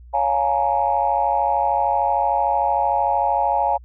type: chord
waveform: sine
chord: Bb minor seventh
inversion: first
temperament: just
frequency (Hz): 559.4 / 699.2 / 839.1 / 932.3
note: Db5 / F5 / Ab5 / Bb5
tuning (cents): +16 / +2 / +18 / 0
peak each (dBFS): -25 / -22 / -19 / -23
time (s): 0.13-3.78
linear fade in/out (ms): 20
effects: tanh soft clip ceiling -6 dBFS + added 60 Hz sine -40 dBFS peak until 3.84 s